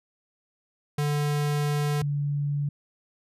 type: tone pair in turn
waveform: square / sine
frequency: 146.9 / 144.04 Hz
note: D3 / D3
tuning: +1 / -33 cents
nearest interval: unison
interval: 34 cents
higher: first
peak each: -24 dBFS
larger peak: neither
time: 0.98-2.02 / 2.02-2.69 s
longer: first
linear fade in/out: 5 ms
effects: resampled to 32000 Hz